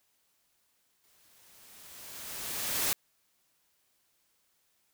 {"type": "noise with exponential growth", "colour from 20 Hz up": "white", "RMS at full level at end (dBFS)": -28, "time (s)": [1.04, 2.93], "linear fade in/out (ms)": 0, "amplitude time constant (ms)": 410, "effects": ["white hiss -73 dBFS RMS until 4.93 s"]}